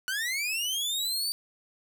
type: linear sweep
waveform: sawtooth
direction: up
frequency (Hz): 1461 to 4641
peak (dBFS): -25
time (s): 0.08-1.32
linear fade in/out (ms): 0
effects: none